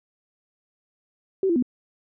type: tone with pitch steps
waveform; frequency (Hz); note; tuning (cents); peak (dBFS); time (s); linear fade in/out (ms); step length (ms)
sine; 383.4 / 337.9 / 248.3; G4 / E4 / B3; -38 / +43 / +9; -18; 1.43-1.625; 2; 65
effects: none